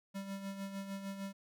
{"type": "tone with tremolo", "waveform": "square", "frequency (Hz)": 196, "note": "G3", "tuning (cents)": 0, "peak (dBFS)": -39, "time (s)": [0.14, 1.33], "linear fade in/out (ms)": 20, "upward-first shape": "sine", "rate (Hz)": 6.6, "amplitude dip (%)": 55, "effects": []}